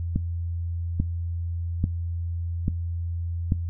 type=click train; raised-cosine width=5 ms; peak=-10 dBFS; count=5; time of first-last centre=0.16-3.521 s; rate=1.19 Hz; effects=noise-tail reverb RT60 0.2 s tail -20 dB re dry + added 85 Hz sine -26 dBFS peak until 3.69 s